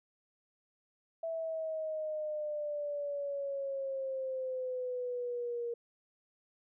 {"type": "exponential sweep", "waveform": "sine", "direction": "down", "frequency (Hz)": [659.3, 470], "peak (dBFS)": -34, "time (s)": [1.23, 5.74], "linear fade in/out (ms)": 5, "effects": []}